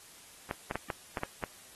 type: clicks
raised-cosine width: 0.5 ms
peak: -18 dBFS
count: 7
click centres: 0.511 / 0.711 / 0.756 / 0.902 / 1.172 / 1.234 / 1.438 s
effects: white hiss -54 dBFS RMS until 1.75 s + AAC 32 kbps